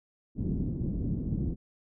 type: low-pass noise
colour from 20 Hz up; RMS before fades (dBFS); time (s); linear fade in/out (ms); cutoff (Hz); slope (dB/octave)
white; -31; 0.35-1.56; 50; 250; 24
effects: none